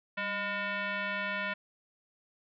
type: tone with frequency modulation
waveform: sine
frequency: 195.2 Hz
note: G3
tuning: 7 cents flat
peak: -31 dBFS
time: 0.17-1.54 s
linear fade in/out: 10 ms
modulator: 813 Hz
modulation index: 3
effects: none